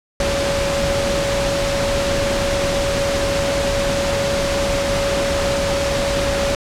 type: tone in noise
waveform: sine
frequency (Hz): 560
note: C#5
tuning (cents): +18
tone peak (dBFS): -19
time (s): 0.2-6.55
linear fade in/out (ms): 2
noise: pink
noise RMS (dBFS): -21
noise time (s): 0.2-6.55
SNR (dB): -1
effects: low-pass 7000 Hz 12 dB/octave